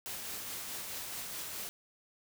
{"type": "noise with tremolo", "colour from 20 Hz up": "white", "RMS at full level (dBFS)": -40, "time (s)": [0.06, 1.69], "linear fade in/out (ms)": 0, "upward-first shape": "triangle", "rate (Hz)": 4.7, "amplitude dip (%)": 30, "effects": []}